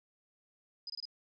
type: tone bursts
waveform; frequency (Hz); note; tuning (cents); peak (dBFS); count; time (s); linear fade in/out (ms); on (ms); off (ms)
sine; 4978; D#8; 0; -39; 4; 0.87-1.054; 2; 28; 24
effects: none

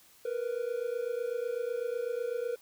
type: tone pair together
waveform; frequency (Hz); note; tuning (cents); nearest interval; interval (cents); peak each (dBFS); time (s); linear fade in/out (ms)
triangle; 466.2 / 494.2; A#4 / B4; 0 / +1; minor second; 101; -32 / -32; 0.25-2.56; 5
effects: white hiss -60 dBFS RMS until 2.61 s

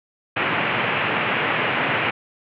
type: band-pass noise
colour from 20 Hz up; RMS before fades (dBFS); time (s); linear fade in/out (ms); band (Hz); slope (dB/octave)
white; -22; 0.36-2.11; 10; 100 to 2800; 48
effects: none

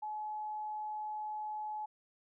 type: tone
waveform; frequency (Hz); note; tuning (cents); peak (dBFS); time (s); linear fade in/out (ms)
sine; 852; G#5; +44; -37; 0.02-1.86; 10
effects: none

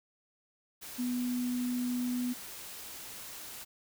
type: tone in noise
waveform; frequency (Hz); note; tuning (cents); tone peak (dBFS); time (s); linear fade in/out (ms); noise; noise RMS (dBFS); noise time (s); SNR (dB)
sine; 246.9; B3; 0; -30; 0.98-2.34; 20; white; -45; 0.81-3.65; +12
effects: none

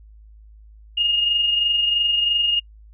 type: tone pair together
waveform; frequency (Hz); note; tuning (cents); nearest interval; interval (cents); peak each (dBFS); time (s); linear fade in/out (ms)
sine; 2845 / 2868; F7 / F7; +31 / +45; unison; 14; -17 / -28; 0.97-2.6; 10
effects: noise-tail reverb RT60 0.1 s tail -25 dB re dry + added 53 Hz sine -43 dBFS peak until 2.93 s

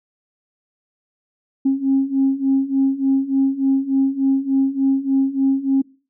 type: beating tone pair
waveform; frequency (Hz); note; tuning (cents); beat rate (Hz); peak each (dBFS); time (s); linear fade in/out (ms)
sine; 268.1 / 271.5; C4 / C#4; +42 / -36; 3.4; -19 / -16; 1.65-5.82; 10
effects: noise-tail reverb RT60 0.4 s tail -24 dB re dry + tanh soft clip ceiling -8 dBFS

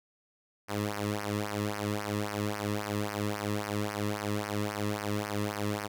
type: tone with flanger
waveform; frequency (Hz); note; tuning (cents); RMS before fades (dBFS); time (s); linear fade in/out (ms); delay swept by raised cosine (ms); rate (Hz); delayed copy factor
sawtooth; 103.83; G#2; 0; -33; 0.68-5.88; 20; 0.26 to 1.36; 3.7; -0.95
effects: none

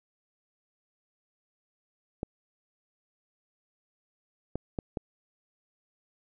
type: clicks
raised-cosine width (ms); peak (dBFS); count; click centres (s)
2; -18; 4; 2.231 / 4.556 / 4.788 / 4.972
effects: none

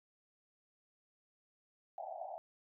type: band-pass noise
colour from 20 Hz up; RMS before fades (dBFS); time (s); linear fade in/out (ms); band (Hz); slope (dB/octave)
white; -45; 1.98-2.38; 0; 620 to 800; 96
effects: none

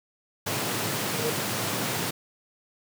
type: high-pass noise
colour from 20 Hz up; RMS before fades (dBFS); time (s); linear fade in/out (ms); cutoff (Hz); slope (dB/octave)
pink; -29; 0.46-2.11; 10; 100; 96
type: tone with exponential growth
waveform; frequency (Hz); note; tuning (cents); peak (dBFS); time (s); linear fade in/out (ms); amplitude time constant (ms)
sine; 465; A#4; -4; -23; 0.96-1.3; 5; 72
effects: none

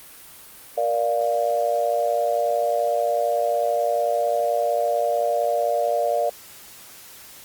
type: chord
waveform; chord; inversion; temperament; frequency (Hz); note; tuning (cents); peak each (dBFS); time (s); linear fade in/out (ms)
sine; Bb major; none; equal with one note detuned; 471.6 / 587.3 / 698.5; Bb4 / D5 / F5; +20 / 0 / 0; -26 / -22 / -23; 0.77-6.3; 10
effects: white hiss -44 dBFS RMS until 7.44 s + Opus 32 kbps

